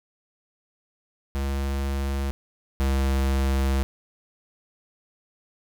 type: tone pair in turn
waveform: square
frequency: 68.7 / 67.44 Hz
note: C#2 / C#2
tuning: -15 / -47 cents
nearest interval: unison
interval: 32 cents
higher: first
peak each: -25 / -21 dBFS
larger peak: second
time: 1.35-2.31 / 2.8-3.83 s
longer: second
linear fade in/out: 0 ms
effects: none